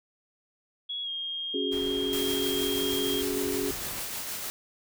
sine tone with pitch glide, 3346 to 3234 Hz, G#7 to G#7, +12 to -47 cents, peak -31 dBFS, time 0.89-3.22 s, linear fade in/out 10 ms, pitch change -59 cents, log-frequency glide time 1.03-1.09 s
sine chord, C# suspended fourth, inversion none, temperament equal, 277.2 / 370 / 415.3 Hz, C#4 / F#4 / G#4, 0 / 0 / 0 cents, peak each -32 dBFS, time 1.54-3.71 s, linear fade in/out 5 ms
pink noise, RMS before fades -42 dBFS, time 1.71-4.01 s, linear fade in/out 20 ms
white noise with tremolo, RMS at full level -34 dBFS, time 2.13-4.5 s, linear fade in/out 0 ms, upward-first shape triangle, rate 6.5 Hz, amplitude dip 30%
effects none

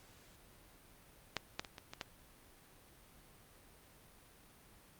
clicks, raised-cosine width 0.2 ms, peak -17 / -19 / -30 / -30 / -28 / -21 dBFS, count 6, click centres 1.367 / 1.595 / 1.648 / 1.782 / 1.935 / 2.012 s, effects pink hiss -62 dBFS RMS until 4.99 s + Opus 48 kbps

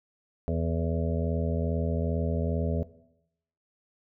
harmonic tone with a mistuned harmonic, 82.41 Hz, E2, in tune, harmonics 1 / 2 / 3 / 5 / 6 / 7 / 8, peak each -29 / -32 / -34 / -36 / -37 / -37 / -38 dBFS, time 0.48-2.83 s, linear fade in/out 0 ms, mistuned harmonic 5, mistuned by +30 cents, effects noise-tail reverb RT60 0.8 s tail -17 dB re dry

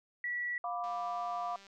sine tone, 1943 Hz, B6, 29 cents flat, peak -33 dBFS, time 0.24-0.58 s, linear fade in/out 2 ms
sine chord, B diminished, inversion second, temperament equal with one note detuned, 705.8 / 987.8 / 1174.7 Hz, F5 / B5 / D6, +18 / 0 / 0 cents, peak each -36 / -42 / -39 dBFS, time 0.64-1.56 s, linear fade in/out 2 ms
click train, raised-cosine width 0.2 ms, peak -39 dBFS, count 164, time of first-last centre 0.84-1.667 s, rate 197 Hz
effects none

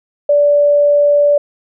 sine tone, 581 Hz, D5, 19 cents flat, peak -7 dBFS, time 0.29-1.38 s, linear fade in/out 5 ms, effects none

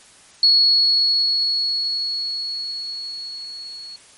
sine tone with level ramp, 4357 Hz, C#8, 31 cents flat, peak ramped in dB -10 to -33 dBFS, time 0.43-3.96 s, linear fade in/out 2 ms, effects white hiss -48 dBFS RMS until 4.17 s + MP3 48 kbps

